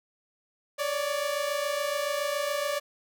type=tone pair together; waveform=sawtooth; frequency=563 / 590.1 Hz; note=C#5 / D5; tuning=+27 / +8 cents; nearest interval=minor second; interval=81 cents; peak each=-27 / -26 dBFS; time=0.78-2.8 s; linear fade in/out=20 ms; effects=none